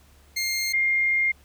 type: tone pair in turn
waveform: 20% pulse / sine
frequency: 2119 / 2119 Hz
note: C7 / C7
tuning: +21 / +21 cents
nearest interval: unison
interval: 0 cents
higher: neither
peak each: -19 dBFS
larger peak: neither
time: 0.36-0.73 / 0.73-1.32 s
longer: second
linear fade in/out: 10 ms
effects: added 71 Hz sine -54 dBFS peak until 1.44 s + pink hiss -58 dBFS RMS until 1.44 s